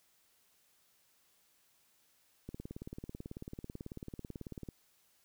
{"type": "click train", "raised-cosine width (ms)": 3, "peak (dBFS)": -30, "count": 41, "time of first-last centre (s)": [2.49, 4.688], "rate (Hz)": 18.2, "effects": ["white hiss -71 dBFS RMS until 5.24 s"]}